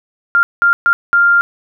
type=tone bursts at uneven times; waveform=sine; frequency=1396.9 Hz; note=F6; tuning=in tune; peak=-7 dBFS; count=4; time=0.35-0.43 / 0.62-0.73 / 0.86-0.93 / 1.13-1.41 s; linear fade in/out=0 ms; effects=none